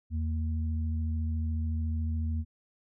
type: tone pair together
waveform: sine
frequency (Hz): 81.3 / 230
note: E2 / A#3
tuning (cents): -23 / -23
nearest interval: octave + tritone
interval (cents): 1800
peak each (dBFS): -28 / -38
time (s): 0.1-2.45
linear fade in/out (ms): 50
effects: none